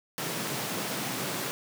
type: high-pass noise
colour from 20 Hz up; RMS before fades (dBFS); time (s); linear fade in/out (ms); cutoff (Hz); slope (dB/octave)
pink; -33; 0.18-1.51; 0; 120; 48
effects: none